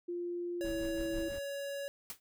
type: tone with pitch glide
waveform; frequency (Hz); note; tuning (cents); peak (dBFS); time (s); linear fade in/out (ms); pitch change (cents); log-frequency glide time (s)
sine; 349.2 to 330.2; F4 to E4; 0 to +3; -35; 0.08-1.29; 10; -97; 0.6-0.67
type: tone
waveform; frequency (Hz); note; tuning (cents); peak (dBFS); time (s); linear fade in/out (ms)
square; 561; C#5; +21; -38; 0.61-1.88; 0
type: noise with tremolo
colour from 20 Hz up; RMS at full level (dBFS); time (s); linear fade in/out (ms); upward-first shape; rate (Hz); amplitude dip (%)
brown; -42; 0.64-1.39; 5; triangle; 6; 70
type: noise with exponential decay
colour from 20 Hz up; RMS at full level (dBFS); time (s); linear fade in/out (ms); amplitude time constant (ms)
white; -38; 2.1-2.2; 1; 21
effects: none